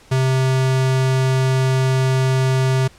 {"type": "tone", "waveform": "square", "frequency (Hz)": 131.2, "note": "C3", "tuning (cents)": 5, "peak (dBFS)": -15, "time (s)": [0.11, 2.88], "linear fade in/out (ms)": 10, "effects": ["pink hiss -48 dBFS RMS until 2.98 s", "low-pass 9000 Hz 12 dB/octave"]}